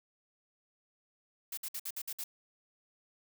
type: noise bursts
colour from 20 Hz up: blue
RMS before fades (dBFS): -39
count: 7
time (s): 1.52-2.24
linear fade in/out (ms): 5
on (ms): 54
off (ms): 57
effects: none